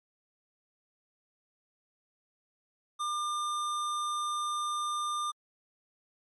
square tone, 1200 Hz, D6, 37 cents sharp, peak -31 dBFS, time 2.99-5.32 s, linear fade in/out 20 ms, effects MP3 48 kbps

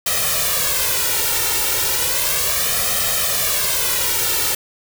white noise with flanger, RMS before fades -19 dBFS, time 0.06-4.55 s, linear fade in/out 5 ms, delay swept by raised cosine 1.6 to 2.21 ms, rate 0.34 Hz, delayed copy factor +0.85, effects none

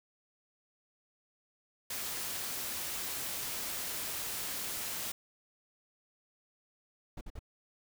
white noise, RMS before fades -38 dBFS, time 1.9-5.12 s, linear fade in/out 5 ms
brown noise bursts, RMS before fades -42 dBFS, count 3, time 7.17-7.393 s, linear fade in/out 5 ms, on 41 ms, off 50 ms
effects none

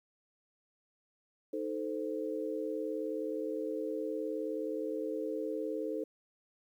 sine chord, A diminished, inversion second, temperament equal with one note detuned, 311.1 / 440 / 519.3 Hz, Eb4 / A4 / C5, 0 / 0 / -13 cents, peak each -38 / -37 / -39 dBFS, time 1.53-6.04 s, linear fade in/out 5 ms, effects 11-bit

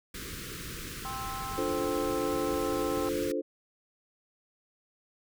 pink band-stop noise, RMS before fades -40 dBFS, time 0.14-3.32 s, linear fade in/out 5 ms, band 480 to 1200 Hz, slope 48 dB/octave
harmonic tone, 262.2 Hz, C4, 4 cents sharp, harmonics 3 / 4 / 5, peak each -40 / -40 / -40 dBFS, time 1.05-3.09 s, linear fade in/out 0 ms
sine chord, D minor seventh, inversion none, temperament equal, 293.7 / 349.2 / 440 / 523.3 Hz, D4 / F4 / A4 / C5, 0 / 0 / 0 / 0 cents, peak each -34 dBFS, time 1.57-3.42 s, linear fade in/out 20 ms
effects none

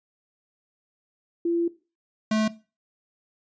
sine / square tone pair in turn, 340 / 216.9 Hz, F4 / A3, -46 / -25 cents, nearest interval minor sixth, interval 779 cents, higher first, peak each -21 dBFS, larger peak neither, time 1.45-1.68 / 2.31-2.48 s, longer first, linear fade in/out 5 ms, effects noise-tail reverb RT60 0.3 s tail -17 dB re dry + resampled to 16000 Hz

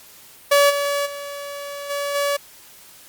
sawtooth tone with level steps, 570 Hz, C#5, 48 cents sharp, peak -8 / -16 / -26 / -19 / -15 dBFS, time 0.51-2.37 s, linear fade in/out 10 ms, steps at 0.69 / 1.05 / 1.89 / 2.14 s, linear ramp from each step 20 ms, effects white hiss -46 dBFS RMS until 3.08 s + Opus 48 kbps

